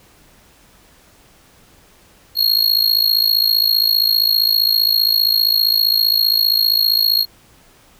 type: tone with amplitude modulation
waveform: square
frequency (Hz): 4288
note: C8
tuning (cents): +42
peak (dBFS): -9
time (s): 2.35-7.26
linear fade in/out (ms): 50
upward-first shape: sine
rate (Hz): 55.2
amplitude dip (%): 90
effects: pink hiss -50 dBFS RMS until 7.99 s